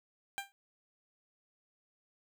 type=tone with exponential decay; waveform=15% pulse; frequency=793 Hz; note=G5; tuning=20 cents sharp; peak=-26 dBFS; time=0.38-0.52 s; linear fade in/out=0 ms; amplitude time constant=29 ms; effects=none